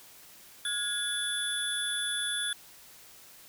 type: tone cluster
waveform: sine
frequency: 1438 / 1664 / 3449 / 10140 Hz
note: F#6 / G#6 / A7 / D#9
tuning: -50 / +3 / -35 / +32 cents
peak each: -38 / -37 / -32 / -35 dBFS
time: 0.65-2.53 s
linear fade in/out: 2 ms
effects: white hiss -53 dBFS RMS until 3.48 s